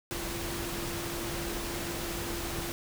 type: tone in noise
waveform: sine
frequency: 341.8 Hz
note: F4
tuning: 37 cents flat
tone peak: -39 dBFS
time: 0.11-2.72 s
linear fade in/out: 0 ms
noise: pink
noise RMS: -36 dBFS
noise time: 0.11-2.72 s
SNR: -6 dB
effects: none